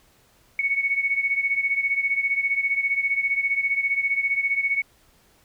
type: beating tone pair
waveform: sine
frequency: 2217 / 2232 Hz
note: C#7 / C#7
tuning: 0 / +11 cents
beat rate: 15 Hz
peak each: -22 / -26 dBFS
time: 0.59-4.82 s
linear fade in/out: 2 ms
effects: pink hiss -59 dBFS RMS until 5.44 s